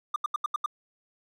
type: tone bursts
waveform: triangle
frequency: 1200 Hz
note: D6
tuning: 37 cents sharp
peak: -22 dBFS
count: 6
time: 0.14-0.661 s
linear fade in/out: 5 ms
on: 21 ms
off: 79 ms
effects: none